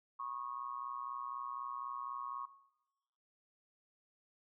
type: tone with amplitude modulation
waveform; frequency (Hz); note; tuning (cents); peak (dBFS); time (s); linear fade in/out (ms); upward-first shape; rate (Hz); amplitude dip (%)
sine; 1100; C#6; -14; -36; 0.19-2.46; 10; sine; 124; 80
effects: noise-tail reverb RT60 1.0 s tail -19 dB re dry